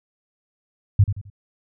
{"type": "tone with echo", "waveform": "sine", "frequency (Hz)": 100, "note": "G2", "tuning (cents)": 35, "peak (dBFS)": -9, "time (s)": [0.99, 1.04], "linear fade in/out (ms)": 5, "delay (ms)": 87, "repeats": 3, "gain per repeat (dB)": -10, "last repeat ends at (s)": 1.301, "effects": []}